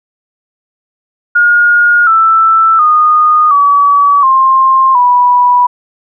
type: tone with pitch steps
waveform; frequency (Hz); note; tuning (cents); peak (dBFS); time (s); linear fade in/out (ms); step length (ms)
sine; 1429 / 1325.6 / 1229.7 / 1140.8 / 1058.2 / 981.7; F6 / E6 / D#6 / C#6 / C6 / B5; +39 / +9 / -21 / +49 / +19 / -11; -4; 1.35-5.67; 10; 720
effects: none